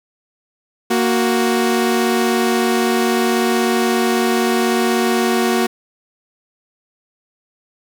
sawtooth tone pair together, 233.1 / 370 Hz, A#3 / F#4, 0 / 0 cents, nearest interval minor sixth, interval 800 cents, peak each -13 dBFS, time 0.9-5.67 s, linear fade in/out 10 ms, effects none

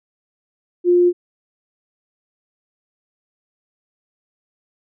sine tone, 353.4 Hz, F4, 21 cents sharp, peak -10 dBFS, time 0.84-1.13 s, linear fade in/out 50 ms, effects none

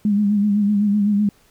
sine tone with vibrato, 205.5 Hz, G#3, 18 cents flat, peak -14 dBFS, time 0.05-1.29 s, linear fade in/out 2 ms, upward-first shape sine, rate 7.9 Hz, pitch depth 49 cents each way, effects pink hiss -56 dBFS RMS until 1.5 s

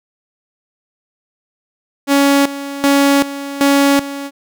sawtooth tone with tremolo, 280 Hz, C#4, 18 cents sharp, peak -5 dBFS, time 2.07-4.31 s, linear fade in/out 50 ms, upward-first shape square, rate 1.3 Hz, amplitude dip 80%, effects none

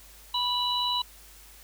harmonic tone, 984 Hz, B5, 7 cents flat, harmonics 1 / 3 / 4, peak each -29 / -31 / -28 dBFS, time 0.34-1.02 s, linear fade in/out 5 ms, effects added 50 Hz sine -53 dBFS peak until 1.63 s + white hiss -52 dBFS RMS until 1.63 s

